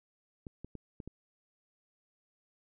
clicks, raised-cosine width 3 ms, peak -30 dBFS, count 5, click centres 0.468 / 0.646 / 0.753 / 1.002 / 1.076 s, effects none

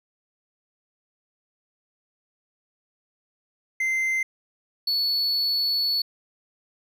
triangle tone pair in turn, 2078 / 4424 Hz, C7 / C#8, -12 / -4 cents, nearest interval octave + minor second, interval 1308 cents, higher second, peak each -20 dBFS, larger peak neither, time 3.8-4.23 / 4.87-6.02 s, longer second, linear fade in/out 5 ms, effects none

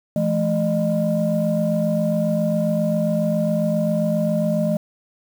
sine tone cluster, 168.3 / 215.7 / 608 Hz, E3 / A3 / D#5, +36 / -34 / -40 cents, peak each -21 dBFS, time 0.16-4.77 s, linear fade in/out 2 ms, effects tanh soft clip ceiling -10 dBFS + 7-bit

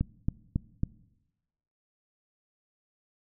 click train, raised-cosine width 5 ms, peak -14 dBFS, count 4, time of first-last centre 0.01-0.834 s, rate 3.64 Hz, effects noise-tail reverb RT60 1.0 s tail -21 dB re dry

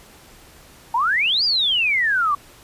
sine exponential two-way sweep, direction up then down, 880 to 4986 to 1121 Hz, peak -16 dBFS, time 0.94-2.35 s, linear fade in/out 5 ms, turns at 1.44 s, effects pink hiss -47 dBFS RMS until 2.63 s + resampled to 32000 Hz

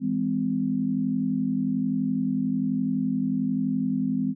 sine chord, E augmented, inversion none, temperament just, 164.81 / 206 / 257.5 Hz, E3 / G#3 / B#3, 0 / -14 / -28 cents, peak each -31 / -27 / -25 dBFS, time 0-4.35 s, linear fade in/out 50 ms, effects none

